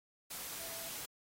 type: tone in noise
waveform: sine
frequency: 663 Hz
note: E5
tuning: 10 cents sharp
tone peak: -53 dBFS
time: 0.59-0.89 s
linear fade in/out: 10 ms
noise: white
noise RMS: -44 dBFS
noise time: 0.3-1.06 s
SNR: -12 dB
effects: AAC 48 kbps